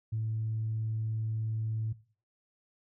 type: tone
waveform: sine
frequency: 110.4 Hz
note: A2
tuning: 6 cents sharp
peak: -29 dBFS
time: 0.12-1.93 s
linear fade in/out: 10 ms
effects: noise-tail reverb RT60 0.4 s tail -18 dB re dry + tanh soft clip ceiling -25 dBFS